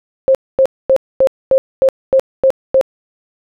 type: tone bursts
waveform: sine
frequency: 532 Hz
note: C5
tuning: 29 cents sharp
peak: -6 dBFS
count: 9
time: 0.28-2.812 s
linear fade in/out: 0 ms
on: 68 ms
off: 240 ms
effects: none